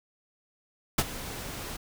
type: noise with ADSR envelope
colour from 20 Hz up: pink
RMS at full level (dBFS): -21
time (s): 0.98-1.77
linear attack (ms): 7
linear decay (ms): 41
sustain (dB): -17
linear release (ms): 11
effects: none